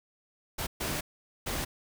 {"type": "noise bursts at uneven times", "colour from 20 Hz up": "pink", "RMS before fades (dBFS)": -33, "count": 3, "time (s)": [[0.58, 0.67], [0.8, 1.01], [1.46, 1.65]], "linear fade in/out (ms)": 10, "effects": []}